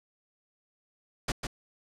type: noise with echo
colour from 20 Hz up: pink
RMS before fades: -29 dBFS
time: 1.28-1.32 s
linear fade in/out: 5 ms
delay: 150 ms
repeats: 1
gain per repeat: -5 dB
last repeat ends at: 1.47 s
effects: low-pass 8000 Hz 12 dB/octave